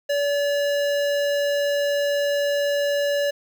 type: tone with notch filter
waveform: square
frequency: 573 Hz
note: D5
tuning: 43 cents flat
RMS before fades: -22 dBFS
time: 0.09-3.31 s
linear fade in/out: 10 ms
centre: 10000 Hz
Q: 1.1
effects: 9-bit